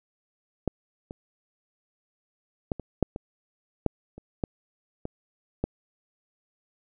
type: clicks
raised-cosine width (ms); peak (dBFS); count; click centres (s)
2; -11 / -24 / -13 / -22 / -7 / -20 / -9 / -29 / -13 / -19 / -12; 11; 0.677 / 1.109 / 2.718 / 2.797 / 3.027 / 3.161 / 3.863 / 4.18 / 4.438 / 5.054 / 5.64
effects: none